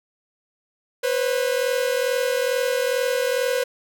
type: tone pair together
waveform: 45% pulse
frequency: 494.3 / 536.6 Hz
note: B4 / C5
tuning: +1 / +44 cents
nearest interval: minor second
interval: 143 cents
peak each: -22 / -24 dBFS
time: 1.03-3.64 s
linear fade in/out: 10 ms
effects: none